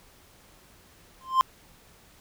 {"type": "tone with exponential growth", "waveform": "triangle", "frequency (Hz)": 1046.5, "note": "C6", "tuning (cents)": 0, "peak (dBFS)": -11, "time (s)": [1.21, 1.41], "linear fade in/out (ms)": 0, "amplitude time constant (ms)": 43, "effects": ["pink hiss -56 dBFS RMS until 2.2 s"]}